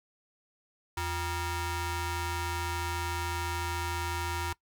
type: ring-modulated tone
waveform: sawtooth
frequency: 434.9 Hz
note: A4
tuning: 20 cents flat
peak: -24 dBFS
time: 0.97-4.53 s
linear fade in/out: 5 ms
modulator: 518 Hz
effects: noise-tail reverb RT60 0.1 s tail -21 dB re dry